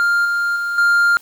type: tone with level steps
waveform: triangle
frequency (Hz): 1400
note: F6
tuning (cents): +4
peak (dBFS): -11 / -14 / -17 / -9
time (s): 0-1.17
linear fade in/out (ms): 0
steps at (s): 0.25 / 0.56 / 0.78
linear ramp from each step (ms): 2
effects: white hiss -47 dBFS RMS until 1.21 s